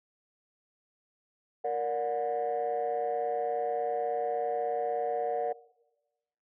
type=chord; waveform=sine; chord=Bb augmented; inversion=none; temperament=just; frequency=466.2 / 582.7 / 728.4 Hz; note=Bb4 / D5 / F#5; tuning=0 / -14 / -27 cents; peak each=-31 / -33 / -30 dBFS; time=1.64-5.53 s; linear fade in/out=10 ms; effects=noise-tail reverb RT60 1.0 s tail -20 dB re dry + tanh soft clip ceiling -23 dBFS